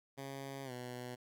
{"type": "tone with pitch glide", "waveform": "10% pulse", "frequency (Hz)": [136.8, 124.01], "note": ["C#3", "B2"], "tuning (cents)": [-23, 8], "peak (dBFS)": -35, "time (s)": [0.17, 1.16], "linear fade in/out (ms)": 20, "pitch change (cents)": -169, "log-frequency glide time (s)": [0.64, 0.72], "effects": []}